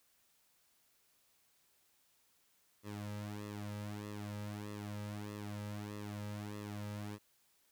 sawtooth tone with flanger, 103.8 Hz, G#2, in tune, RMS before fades -44 dBFS, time 2.83-7.19 s, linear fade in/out 50 ms, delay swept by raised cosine 1.3 to 2.8 ms, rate 1.6 Hz, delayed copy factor -0.85, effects white hiss -73 dBFS RMS until 7.71 s

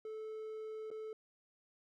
triangle tone with dropouts, 436.1 Hz, A4, 15 cents flat, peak -40 dBFS, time 0.05-1.13 s, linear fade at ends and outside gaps 2 ms, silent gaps 0.904-0.913 s, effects none

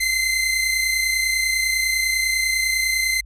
sawtooth tone pair together, 2063 / 2093 Hz, C7 / C7, -25 / 0 cents, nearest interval unison, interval 25 cents, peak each -16 / -22 dBFS, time 0-3.21 s, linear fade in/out 10 ms, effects added 50 Hz sine -38 dBFS peak until 3.25 s + resampled to 32000 Hz

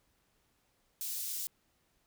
white high-pass noise, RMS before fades -38 dBFS, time 1.01-1.47 s, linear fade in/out 0 ms, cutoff 4900 Hz, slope 12 dB/octave, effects pink hiss -74 dBFS RMS until 2.06 s

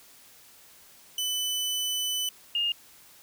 sawtooth / sine tone pair in turn, 3000 / 2832 Hz, F#7 / F7, +23 / +23 cents, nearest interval minor second, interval 100 cents, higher first, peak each -24 dBFS, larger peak neither, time 1.18-2.29 / 2.55-2.72 s, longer first, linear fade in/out 2 ms, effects white hiss -54 dBFS RMS until 3.22 s

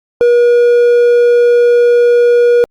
triangle tone, 480 Hz, B4, 49 cents flat, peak -3 dBFS, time 0.21-2.64 s, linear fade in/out 0 ms, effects Opus 48 kbps

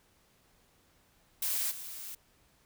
blue noise with level steps, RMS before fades -32 / -43 dBFS, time 1.42-2.15 s, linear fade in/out 5 ms, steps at 1.7 s, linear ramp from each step 20 ms, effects pink hiss -67 dBFS RMS until 2.65 s

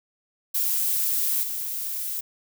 violet noise with level steps, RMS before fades -24 / -30 dBFS, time 0.54-2.21 s, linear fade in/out 10 ms, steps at 1.43 s, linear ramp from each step 2 ms, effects none

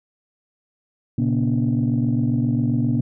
sine tone cluster, 117.8 / 137.6 / 239.1 / 286.5 Hz, A#2 / C#3 / A#3 / D4, +19 / -12 / +44 / -43 cents, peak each -21 / -23 / -20 / -25 dBFS, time 1.18-3.01 s, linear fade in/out 5 ms, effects tanh soft clip ceiling -11 dBFS

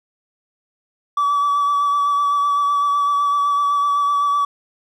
triangle tone with vibrato, 1148 Hz, D6, 40 cents flat, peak -12 dBFS, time 1.17-4.45 s, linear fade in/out 5 ms, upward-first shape sine, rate 7.9 Hz, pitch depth 18 cents each way, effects tanh soft clip ceiling -10 dBFS

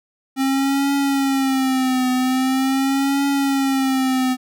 square tone with vibrato, 266.4 Hz, C4, 31 cents sharp, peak -17 dBFS, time 0.36-4.37 s, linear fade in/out 50 ms, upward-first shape triangle, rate 0.43 Hz, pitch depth 88 cents each way, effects none

